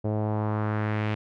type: tone with low-pass filter sweep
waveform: sawtooth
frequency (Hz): 106.7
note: G#2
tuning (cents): +47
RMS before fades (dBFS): -27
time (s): 0.04-1.15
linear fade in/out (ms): 10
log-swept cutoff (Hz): 570 to 2700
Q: 1.8
effects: none